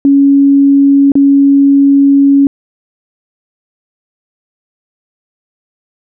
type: tone with dropouts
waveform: sine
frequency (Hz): 278.6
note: C#4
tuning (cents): +9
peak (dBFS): -3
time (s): 0.05-2.47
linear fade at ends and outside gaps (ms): 1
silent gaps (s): 1.119-1.154
effects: none